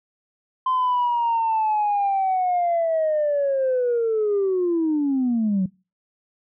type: linear sweep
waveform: sine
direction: down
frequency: 1037 to 181 Hz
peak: -17 dBFS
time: 0.66-5.66 s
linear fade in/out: 5 ms
effects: noise-tail reverb RT60 0.3 s tail -23 dB re dry + tanh soft clip ceiling -15 dBFS